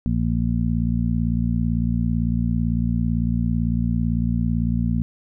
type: harmonic tone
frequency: 57.9 Hz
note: A#1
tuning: 11 cents flat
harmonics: 1 / 2 / 3 / 4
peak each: -24 / -24 / -24 / -24 dBFS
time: 0.06-5.02 s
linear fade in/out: 0 ms
effects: none